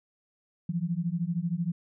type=beating tone pair; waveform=sine; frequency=164.81 / 177.81 Hz; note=E3 / F3; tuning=0 / +31 cents; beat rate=13 Hz; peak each=-30 / -30 dBFS; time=0.69-1.72 s; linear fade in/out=5 ms; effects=none